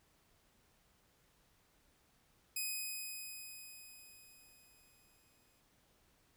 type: tone with exponential decay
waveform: 5% pulse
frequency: 2510 Hz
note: D#7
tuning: 15 cents sharp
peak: -27 dBFS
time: 2.56-5.6 s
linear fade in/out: 5 ms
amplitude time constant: 660 ms
effects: pink hiss -72 dBFS RMS until 6.36 s